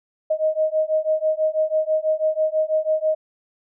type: beating tone pair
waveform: sine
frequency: 622.3 / 628.4 Hz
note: D#5 / D#5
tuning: 0 / +17 cents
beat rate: 6.1 Hz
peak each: -21 dBFS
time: 0.3-3.15 s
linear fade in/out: 10 ms
effects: none